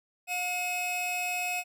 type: tone pair together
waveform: 45% pulse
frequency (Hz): 719 / 2555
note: F#5 / D#7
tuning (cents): -50 / +45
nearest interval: octave + minor seventh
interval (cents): 2195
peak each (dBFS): -34 / -31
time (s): 0.27-1.64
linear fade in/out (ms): 50
effects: none